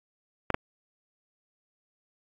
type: clicks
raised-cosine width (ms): 0.5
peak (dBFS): -11 / -9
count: 2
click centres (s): 0.503 / 0.544
effects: AAC 32 kbps